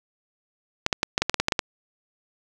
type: clicks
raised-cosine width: 0.2 ms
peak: -3 dBFS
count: 11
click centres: 0.864 / 0.928 / 1.031 / 1.179 / 1.22 / 1.296 / 1.343 / 1.4 / 1.484 / 1.522 / 1.592 s
effects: none